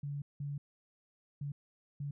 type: tone bursts at uneven times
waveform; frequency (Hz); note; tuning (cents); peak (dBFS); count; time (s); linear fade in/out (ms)
sine; 143; D3; -46; -36; 4; 0.03-0.22 / 0.4-0.58 / 1.41-1.52 / 2-2.11; 5
effects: none